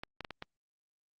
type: clicks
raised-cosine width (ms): 0.3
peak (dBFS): -24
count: 5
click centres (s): 0.035 / 0.207 / 0.248 / 0.307 / 0.424
effects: Opus 48 kbps